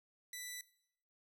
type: tone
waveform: 10% pulse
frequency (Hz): 1979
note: B6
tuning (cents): +3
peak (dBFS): -35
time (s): 0.33-0.61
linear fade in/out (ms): 2
effects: noise-tail reverb RT60 0.7 s tail -19 dB re dry